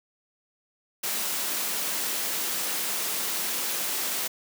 white high-pass noise, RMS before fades -29 dBFS, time 1.03-4.28 s, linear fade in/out 10 ms, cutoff 180 Hz, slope 24 dB/octave, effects none

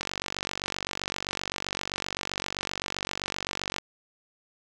click train, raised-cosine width 0.2 ms, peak -12 dBFS, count 181, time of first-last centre 0.01-3.784 s, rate 47.7 Hz, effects none

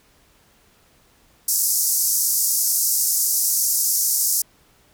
white band-pass noise, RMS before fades -20 dBFS, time 1.48-4.42 s, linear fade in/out 5 ms, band 5200 to 15000 Hz, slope 48 dB/octave, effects pink hiss -57 dBFS RMS until 4.93 s

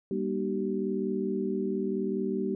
sine tone cluster, 198.4 / 239.2 / 303.8 / 382.9 Hz, G3 / A#3 / D#4 / G4, +21 / +45 / -41 / -41 cents, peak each -32 / -34 / -36 / -31 dBFS, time 0.11-2.55 s, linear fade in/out 2 ms, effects none

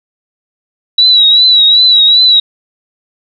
sine tone with vibrato, 3899 Hz, B7, 23 cents flat, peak -3 dBFS, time 0.98-2.4 s, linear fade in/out 5 ms, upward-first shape triangle, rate 2.6 Hz, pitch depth 71 cents each way, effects none

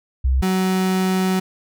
sine / 35% pulse tone pair in turn, 65.2 / 187.2 Hz, C2 / F#3, -5 / +20 cents, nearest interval octave + tritone, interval 1825 cents, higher second, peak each -14 / -15 dBFS, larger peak first, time 0.24-0.42 / 0.42-1.4 s, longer second, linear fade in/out 10 ms, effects none

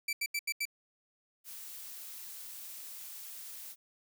sawtooth tone bursts, 2325 Hz, D7, 18 cents flat, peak -28 dBFS, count 5, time 0.08-0.654 s, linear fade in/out 5 ms, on 50 ms, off 81 ms
blue noise, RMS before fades -46 dBFS, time 1.44-3.76 s, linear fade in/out 50 ms
effects none

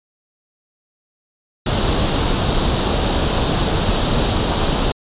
pink noise with comb filter, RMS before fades -17 dBFS, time 1.66-4.92 s, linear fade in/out 5 ms, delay 0.24 ms, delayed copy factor +0.55, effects resampled to 8000 Hz

